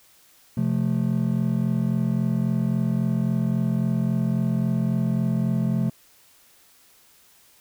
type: chord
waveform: triangle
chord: F major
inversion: second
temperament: just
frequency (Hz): 130.96 / 174.61 / 218.3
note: C3 / F3 / A3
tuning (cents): +2 / 0 / -13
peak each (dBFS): -22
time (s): 0.57-5.9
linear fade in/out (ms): 5
effects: tanh soft clip ceiling -12 dBFS + white hiss -56 dBFS RMS until 7.6 s